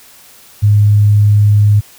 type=tone; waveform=sine; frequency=103.83 Hz; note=G#2; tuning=in tune; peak=-5 dBFS; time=0.62-1.81 s; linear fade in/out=20 ms; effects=white hiss -41 dBFS RMS until 1.98 s